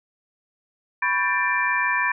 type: tone cluster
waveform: sine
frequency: 992 / 1118 / 1588 / 1777 / 2362 Hz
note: B5 / C#6 / G6 / A6 / D7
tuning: +7 / +14 / +22 / +17 / +9 cents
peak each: -25 / -30 / -29 / -23 / -26 dBFS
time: 1.02-2.12 s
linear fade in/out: 5 ms
effects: none

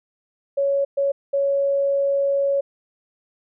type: tone bursts at uneven times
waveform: sine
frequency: 557 Hz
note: C#5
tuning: 8 cents sharp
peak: -17 dBFS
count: 3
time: 0.57-0.85 / 0.97-1.12 / 1.33-2.61 s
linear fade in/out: 10 ms
effects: none

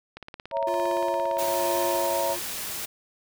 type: click train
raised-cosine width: 0.3 ms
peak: -23 dBFS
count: 30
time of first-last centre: 0.17-1.827 s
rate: 17.5 Hz
type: chord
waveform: sine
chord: A# diminished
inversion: first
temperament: equal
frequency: 554.4 / 659.3 / 932.3 Hz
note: C#5 / E5 / A#5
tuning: 0 / 0 / 0 cents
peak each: -28 dBFS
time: 0.51-2.37 s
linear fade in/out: 50 ms
type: tone with tremolo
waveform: square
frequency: 349.2 Hz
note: F4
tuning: in tune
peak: -30 dBFS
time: 0.67-2.39 s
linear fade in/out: 2 ms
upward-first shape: sine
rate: 1.1 Hz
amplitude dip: 65%
type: noise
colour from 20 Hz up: white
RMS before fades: -33 dBFS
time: 1.38-2.86 s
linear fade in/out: 10 ms
effects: none

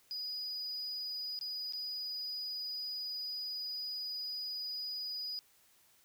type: tone with dropouts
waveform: sine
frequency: 4939 Hz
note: D#8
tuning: 14 cents flat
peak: -35 dBFS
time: 0.11-5.39 s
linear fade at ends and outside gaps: 0 ms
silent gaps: 1.39-1.412 / 1.724-1.734 s
effects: tanh soft clip ceiling -36 dBFS + white hiss -67 dBFS RMS until 6.04 s

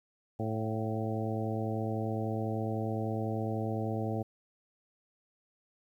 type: harmonic tone with a mistuned harmonic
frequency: 110 Hz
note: A2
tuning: in tune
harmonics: 1 / 2 / 3 / 4 / 5 / 6 / 7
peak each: -34 / -37 / -39 / -40 / -41 / -42 / -42 dBFS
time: 0.39-4.23 s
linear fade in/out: 10 ms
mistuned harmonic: 6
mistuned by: +42 cents
effects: 11-bit

